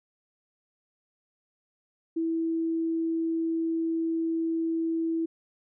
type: tone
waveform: sine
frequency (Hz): 327.8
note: E4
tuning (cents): -10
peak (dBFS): -25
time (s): 2.16-5.26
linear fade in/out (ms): 10
effects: none